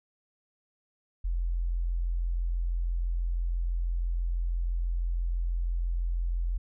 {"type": "tone", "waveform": "sine", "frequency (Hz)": 43.04, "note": "F1", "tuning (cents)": -25, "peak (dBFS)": -26, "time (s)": [1.24, 6.58], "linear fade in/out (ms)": 10, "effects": []}